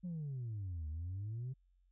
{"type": "exponential two-way sweep", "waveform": "sine", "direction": "down then up", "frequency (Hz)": [185, 75, 134.4], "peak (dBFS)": -37, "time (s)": [0.03, 1.54], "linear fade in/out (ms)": 20, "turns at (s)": 0.88, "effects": ["tanh soft clip ceiling -37 dBFS", "added 45 Hz sine -68 dBFS peak until 1.91 s"]}